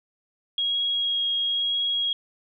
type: tone with vibrato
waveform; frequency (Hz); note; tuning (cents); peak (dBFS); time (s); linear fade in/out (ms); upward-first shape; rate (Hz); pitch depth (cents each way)
sine; 3290; G#7; -17; -22; 0.58-2.13; 2; sine; 1; 9
effects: none